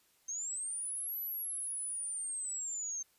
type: linear two-way sweep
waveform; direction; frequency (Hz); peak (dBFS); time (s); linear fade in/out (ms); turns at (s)
sine; up then down; 6272 to 12000 to 6272; -36; 0.28-3.03; 10; 1.2
effects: white hiss -70 dBFS RMS until 3.18 s + resampled to 32000 Hz